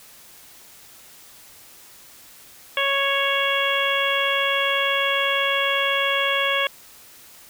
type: harmonic tone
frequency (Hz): 554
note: C#5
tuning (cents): -1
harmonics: 1 / 2 / 3 / 4 / 5 / 6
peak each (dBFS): -26 / -26 / -26 / -26 / -26 / -26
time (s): 2.77-6.67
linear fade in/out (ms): 2
effects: white hiss -47 dBFS RMS until 7.49 s